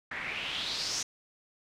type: noise with low-pass filter sweep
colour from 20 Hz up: white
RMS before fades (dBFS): -35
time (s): 0.11-1.03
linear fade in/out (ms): 5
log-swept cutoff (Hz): 1800 to 6300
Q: 4.2
effects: none